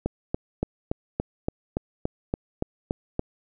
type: click train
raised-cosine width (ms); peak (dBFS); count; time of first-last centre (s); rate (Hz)
2; -11; 12; 0.06-3.194; 3.51
effects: none